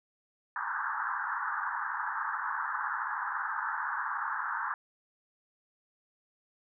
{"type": "band-pass noise", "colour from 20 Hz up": "white", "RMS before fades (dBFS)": -34, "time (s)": [0.56, 4.74], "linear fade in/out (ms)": 2, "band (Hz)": [840, 1700], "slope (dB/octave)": 96, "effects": []}